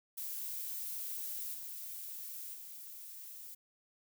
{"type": "noise with level steps", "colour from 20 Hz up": "violet", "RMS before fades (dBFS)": [-41, -45, -49], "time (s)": [0.17, 3.55], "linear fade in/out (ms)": 10, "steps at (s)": [1.53, 2.53], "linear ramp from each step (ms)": 20, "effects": []}